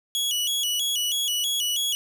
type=tone with vibrato; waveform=sawtooth; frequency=3136 Hz; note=G7; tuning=in tune; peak=-20 dBFS; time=0.15-1.95 s; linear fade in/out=0 ms; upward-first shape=square; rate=3.1 Hz; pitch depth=110 cents each way; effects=10-bit